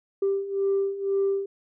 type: beating tone pair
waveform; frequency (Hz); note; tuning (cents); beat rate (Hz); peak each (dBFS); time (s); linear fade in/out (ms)
sine; 392 / 394; G4 / G4; 0 / +9; 2; -27 / -23; 0.22-1.46; 5
effects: tanh soft clip ceiling -17 dBFS